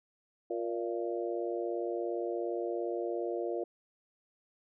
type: harmonic tone with a mistuned harmonic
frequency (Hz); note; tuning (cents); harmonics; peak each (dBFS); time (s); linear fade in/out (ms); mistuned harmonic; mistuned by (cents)
117.2; A#2; +10; 3 / 4 / 5 / 6; -35 / -37 / -39 / -41; 0.5-3.64; 5; 6; -50
effects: none